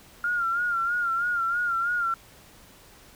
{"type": "tone with vibrato", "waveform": "sine", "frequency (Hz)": 1398, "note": "F6", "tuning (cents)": 1, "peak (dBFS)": -23, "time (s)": [0.24, 2.14], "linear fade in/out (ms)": 2, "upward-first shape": "sine", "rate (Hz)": 3.1, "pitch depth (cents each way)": 63, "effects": ["pink hiss -52 dBFS RMS until 3.15 s"]}